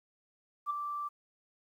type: tone with ADSR envelope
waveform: sine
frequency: 1171 Hz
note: D6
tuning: 5 cents flat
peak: -27 dBFS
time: 0.66-1.09 s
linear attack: 43 ms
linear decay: 9 ms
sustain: -7 dB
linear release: 18 ms
effects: tanh soft clip ceiling -23 dBFS + 11-bit